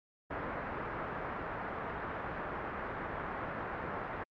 white low-pass noise, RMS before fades -39 dBFS, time 0.3-4.24 s, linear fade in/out 10 ms, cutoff 1600 Hz, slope 24 dB/octave, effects Opus 48 kbps

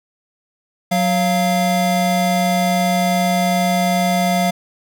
square tone pair together, 183.82 / 694 Hz, F#3 / F5, -11 / -11 cents, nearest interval octave + major seventh, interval 2300 cents, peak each -18 dBFS, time 0.91-4.51 s, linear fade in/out 10 ms, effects none

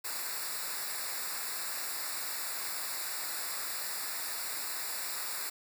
white noise with comb filter, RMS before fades -37 dBFS, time 0.04-5.5 s, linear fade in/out 10 ms, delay 0.32 ms, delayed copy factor -1, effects none

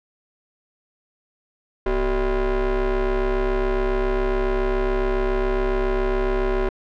40% pulse ring-modulated tone, 206.6 Hz, G#3, 9 cents flat, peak -15 dBFS, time 1.86-6.69 s, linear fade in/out 5 ms, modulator 173 Hz, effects low-pass 2000 Hz 12 dB/octave

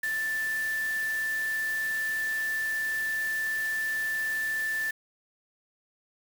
sine tone in noise, 1763 Hz, A6, 3 cents sharp, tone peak -27 dBFS, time 0.03-4.91 s, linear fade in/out 5 ms, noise white, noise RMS -42 dBFS, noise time 0.03-4.91 s, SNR +12 dB, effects none

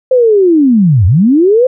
sine linear two-way sweep, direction down then up, 525 to 82.41 to 525 Hz, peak -4 dBFS, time 0.11-1.67 s, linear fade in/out 5 ms, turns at 1.06 s, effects none

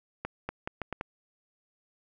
accelerating click train, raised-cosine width 0.5 ms, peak -18 dBFS, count 6, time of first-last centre 0.25-1.011 s, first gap 240 ms, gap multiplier 0.77, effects none

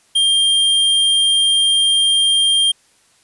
square tone, 3195 Hz, G7, 32 cents sharp, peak -12 dBFS, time 0.15-2.72 s, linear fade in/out 10 ms, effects white hiss -55 dBFS RMS until 3.23 s + resampled to 24000 Hz

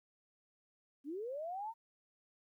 sine linear sweep, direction up, 262.3 to 932.3 Hz, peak -39 dBFS, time 1.04-1.74 s, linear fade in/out 50 ms, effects 13-bit

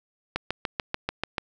click train, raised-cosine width 0.3 ms, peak -10 dBFS, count 8, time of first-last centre 0.36-1.382 s, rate 6.85 Hz, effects none

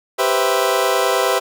25% pulse chord, C major seventh, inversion second, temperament equal, 392 / 493.9 / 523.3 / 659.3 Hz, G4 / B4 / C5 / E5, 0 / 0 / 0 / 0 cents, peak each -17 dBFS, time 0.18-1.4 s, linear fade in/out 20 ms, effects none

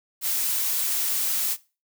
blue noise, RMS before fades -25 dBFS, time 0.21-1.57 s, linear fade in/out 50 ms, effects noise-tail reverb RT60 0.3 s tail -19 dB re dry

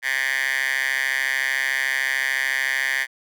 10% pulse tone with high-pass filter, 133.6 Hz, C3, 36 cents sharp, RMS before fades -23 dBFS, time 0.02-3.07 s, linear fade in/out 50 ms, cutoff 1800 Hz, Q 5.6, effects none

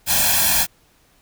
white noise with comb filter, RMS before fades -17 dBFS, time 0.06-0.67 s, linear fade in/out 50 ms, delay 1.2 ms, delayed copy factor +1, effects pink hiss -57 dBFS RMS until 1.21 s

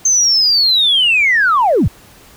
sine linear sweep, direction down, 6340 to 51.91 Hz, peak -8 dBFS, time 0.05-1.88 s, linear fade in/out 5 ms, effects tanh soft clip ceiling -4 dBFS + pink hiss -43 dBFS RMS until 2.36 s

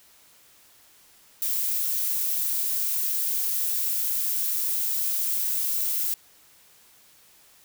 violet noise, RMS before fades -26 dBFS, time 1.42-6.14 s, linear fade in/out 0 ms, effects white hiss -56 dBFS RMS until 7.64 s

